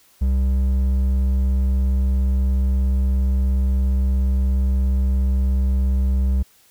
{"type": "tone with hard clipping", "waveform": "triangle", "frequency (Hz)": 65.5, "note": "C2", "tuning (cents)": 2, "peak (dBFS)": -17, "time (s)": [0.21, 6.43], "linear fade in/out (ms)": 10, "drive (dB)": 9, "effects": ["white hiss -55 dBFS RMS until 6.7 s"]}